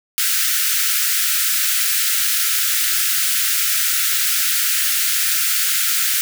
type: high-pass noise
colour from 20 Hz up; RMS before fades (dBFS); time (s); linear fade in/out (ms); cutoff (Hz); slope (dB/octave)
white; -18; 0.18-6.21; 0; 1300; 96
effects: none